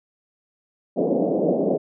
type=band-pass noise; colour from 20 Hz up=white; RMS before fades=-21 dBFS; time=0.96-1.78 s; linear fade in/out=20 ms; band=170 to 630 Hz; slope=48 dB/octave; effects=none